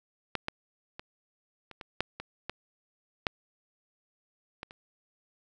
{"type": "clicks", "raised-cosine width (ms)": 0.3, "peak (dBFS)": [-13, -15, -24, -29, -25, -11, -22, -18, -10, -22, -30], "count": 11, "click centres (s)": [0.353, 0.484, 0.995, 1.713, 1.812, 2.006, 2.2, 2.496, 3.268, 4.631, 4.709], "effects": []}